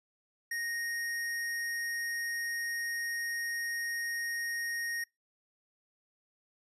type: tone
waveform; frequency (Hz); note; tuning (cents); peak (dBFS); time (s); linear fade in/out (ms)
square; 1864.7; A#6; 0; -34; 0.51-5.04; 5
effects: noise-tail reverb RT60 0.2 s tail -25 dB re dry + resampled to 32000 Hz